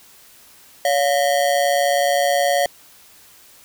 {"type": "ring-modulated tone", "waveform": "square", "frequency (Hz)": 637, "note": "D#5", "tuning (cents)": 41, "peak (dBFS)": -13, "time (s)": [0.85, 2.66], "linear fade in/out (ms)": 0, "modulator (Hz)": 69.4, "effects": ["white hiss -48 dBFS RMS until 3.64 s"]}